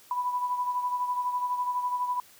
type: beating tone pair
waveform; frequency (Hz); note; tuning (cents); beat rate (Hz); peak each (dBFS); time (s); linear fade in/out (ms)
sine; 987.8 / 999.8; B5 / B5; 0 / +21; 12; -27 / -35; 0.11-2.2; 2
effects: white hiss -55 dBFS RMS until 2.39 s